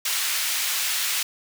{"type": "high-pass noise", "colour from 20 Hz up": "pink", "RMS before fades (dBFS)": -25, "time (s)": [0.05, 1.23], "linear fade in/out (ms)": 5, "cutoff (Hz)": 2100, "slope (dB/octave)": 12, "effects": []}